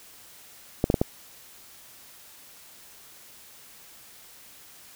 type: clicks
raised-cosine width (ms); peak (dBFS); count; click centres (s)
2; -7; 4; 0.841 / 0.901 / 0.942 / 1.015
effects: white hiss -50 dBFS RMS until 4.95 s